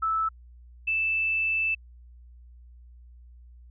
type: tone pair in turn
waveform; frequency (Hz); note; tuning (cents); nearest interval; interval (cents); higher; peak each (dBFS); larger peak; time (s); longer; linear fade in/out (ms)
sine; 1312 / 2640; E6 / E7; -9 / +2; octave; 1211; second; -23; neither; 0.02-0.29 / 0.87-1.75; second; 10
effects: added 60 Hz sine -47 dBFS peak until 3.7 s